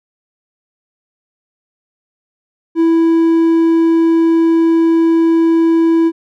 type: tone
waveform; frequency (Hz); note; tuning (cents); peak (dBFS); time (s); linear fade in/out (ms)
triangle; 329.6; E4; 0; -6; 2.75-6.12; 50
effects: none